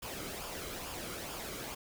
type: noise with flanger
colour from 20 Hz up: pink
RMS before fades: -42 dBFS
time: 0.02-1.75 s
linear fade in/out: 10 ms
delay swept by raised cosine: 0.49 to 1.15 ms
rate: 2.3 Hz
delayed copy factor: -0.5
effects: none